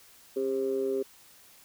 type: tone with amplitude modulation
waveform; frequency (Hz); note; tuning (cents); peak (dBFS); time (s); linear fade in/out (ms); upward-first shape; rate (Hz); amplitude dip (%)
sine; 400; G4; +35; -22; 0.36-1.03; 10; sine; 130; 85
effects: tanh soft clip ceiling -18 dBFS + white hiss -56 dBFS RMS until 1.64 s